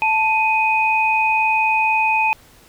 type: tone pair together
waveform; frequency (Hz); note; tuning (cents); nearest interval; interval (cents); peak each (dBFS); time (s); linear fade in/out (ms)
sine; 881 / 2498; A5 / D#7; +2 / +6; octave + tritone; 1804; -17; 0.02-2.33; 0
effects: pink hiss -49 dBFS RMS until 2.68 s